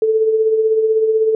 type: tone with tremolo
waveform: sine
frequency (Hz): 440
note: A4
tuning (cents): 0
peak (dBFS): -9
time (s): 0.02-1.35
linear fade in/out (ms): 2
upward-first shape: triangle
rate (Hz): 16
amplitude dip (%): 55
effects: none